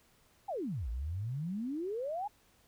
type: exponential two-way sweep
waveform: sine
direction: down then up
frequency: 857 to 54.2 to 857 Hz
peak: -34 dBFS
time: 0.48-2.28 s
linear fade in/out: 10 ms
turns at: 0.89 s
effects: pink hiss -67 dBFS RMS until 2.67 s